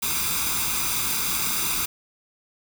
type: noise with comb filter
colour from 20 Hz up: white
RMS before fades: -25 dBFS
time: 0.02-1.86 s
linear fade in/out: 10 ms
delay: 0.82 ms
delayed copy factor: +0.75
effects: none